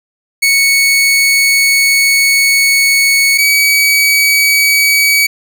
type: tone pair in turn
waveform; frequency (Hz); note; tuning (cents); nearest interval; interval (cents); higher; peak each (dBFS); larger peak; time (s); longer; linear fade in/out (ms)
sawtooth; 2217 / 2270; C#7 / C#7; 0 / +41; unison; 41; second; -4; neither; 0.42-3.38 / 3.38-5.27; first; 10
effects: none